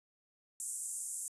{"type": "band-pass noise", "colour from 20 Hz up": "pink", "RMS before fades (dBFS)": -41, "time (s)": [0.6, 1.28], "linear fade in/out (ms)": 0, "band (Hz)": [7500, 9900], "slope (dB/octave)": 48, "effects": ["resampled to 32000 Hz"]}